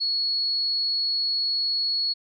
sine tone, 4359 Hz, C#8, 30 cents flat, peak -22 dBFS, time 0-2.14 s, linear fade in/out 20 ms, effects none

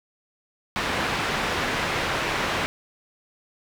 white low-pass noise, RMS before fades -26 dBFS, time 0.76-2.66 s, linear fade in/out 0 ms, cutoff 2200 Hz, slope 12 dB/octave, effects none

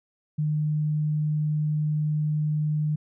sine tone, 151.8 Hz, D#3, 42 cents flat, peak -22 dBFS, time 0.38-2.96 s, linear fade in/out 10 ms, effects none

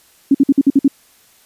sine tone bursts, 276.2 Hz, C#4, 6 cents flat, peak -6 dBFS, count 7, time 0.31-0.88 s, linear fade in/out 5 ms, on 36 ms, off 53 ms, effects white hiss -51 dBFS RMS until 1.45 s + resampled to 32000 Hz

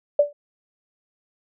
sine tone with exponential decay, 582 Hz, D5, 16 cents flat, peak -9 dBFS, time 0.19-0.33 s, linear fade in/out 5 ms, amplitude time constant 30 ms, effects none

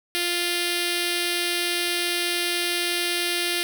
5% pulse tone with notch filter, 349.2 Hz, F4, in tune, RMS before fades -25 dBFS, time 0.15-3.63 s, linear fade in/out 0 ms, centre 970 Hz, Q 0.55, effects none

